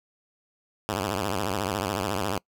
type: tone with vibrato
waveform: 5% pulse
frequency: 98.6 Hz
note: G2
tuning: 11 cents sharp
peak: -15 dBFS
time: 0.89-2.38 s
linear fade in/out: 0 ms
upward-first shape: triangle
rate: 14 Hz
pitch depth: 220 cents each way
effects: noise-tail reverb RT60 0.1 s tail -25 dB re dry